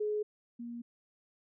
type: tone pair in turn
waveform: sine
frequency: 421.9 / 236.8 Hz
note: G#4 / A#3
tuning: +27 / +27 cents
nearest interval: minor seventh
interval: 1000 cents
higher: first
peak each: -30 / -39 dBFS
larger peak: first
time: 0-0.23 / 0.59-0.82 s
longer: neither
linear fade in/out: 10 ms
effects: none